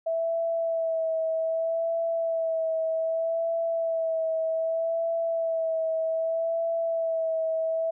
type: tone with vibrato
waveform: sine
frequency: 655 Hz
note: E5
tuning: 11 cents flat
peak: -24 dBFS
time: 0.06-7.91 s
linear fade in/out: 10 ms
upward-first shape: sine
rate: 0.64 Hz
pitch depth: 25 cents each way
effects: none